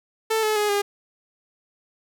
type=tone with pitch steps; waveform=sawtooth; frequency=442.3 / 430 / 418 / 406.3 Hz; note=A4 / A4 / G#4 / G#4; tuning=+9 / -40 / +11 / -38 cents; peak=-16 dBFS; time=0.3-0.82 s; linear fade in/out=10 ms; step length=130 ms; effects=none